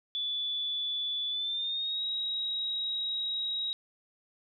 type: tone with pitch glide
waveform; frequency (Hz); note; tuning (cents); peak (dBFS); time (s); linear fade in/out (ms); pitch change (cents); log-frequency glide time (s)
sine; 3459 to 3816; A7 to A#7; -30 to +40; -30; 0.15-3.73; 0; +170; 1.29-2.03
effects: none